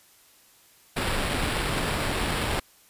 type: noise with sample-and-hold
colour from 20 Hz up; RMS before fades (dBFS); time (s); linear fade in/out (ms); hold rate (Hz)
pink; -27; 0.96-2.6; 10; 6300
effects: white hiss -57 dBFS RMS until 2.89 s + resampled to 32000 Hz